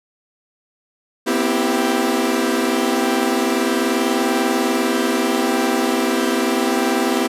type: chord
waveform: sawtooth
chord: C major seventh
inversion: third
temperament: equal with one note detuned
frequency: 241.3 / 261.6 / 329.6 / 392 Hz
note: B3 / C4 / E4 / G4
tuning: -40 / 0 / 0 / 0 cents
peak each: -18 dBFS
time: 1.26-7.28 s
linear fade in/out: 20 ms
effects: resampled to 32000 Hz